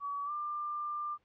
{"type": "tone with pitch glide", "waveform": "sine", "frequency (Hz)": [1137, 1192.1], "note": ["C#6", "D6"], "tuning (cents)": [44, 26], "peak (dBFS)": -34, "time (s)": [0, 1.18], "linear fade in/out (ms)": 50, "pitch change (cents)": 82, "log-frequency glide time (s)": [0.25, 0.31], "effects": ["pink hiss -74 dBFS RMS until 1.24 s", "low-pass 3000 Hz 12 dB/octave"]}